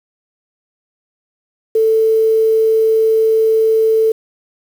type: tone with quantisation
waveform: sine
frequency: 443.1 Hz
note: A4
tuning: 12 cents sharp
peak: -9 dBFS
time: 1.75-4.12 s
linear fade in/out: 5 ms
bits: 6
effects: none